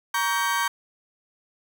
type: chord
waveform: 35% pulse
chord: G diminished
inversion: first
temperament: just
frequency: 940.8 / 1128.9 / 1568 Hz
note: Bb5 / Db6 / G6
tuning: +16 / +31 / 0 cents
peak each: -25 dBFS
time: 0.14-0.68 s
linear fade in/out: 5 ms
effects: none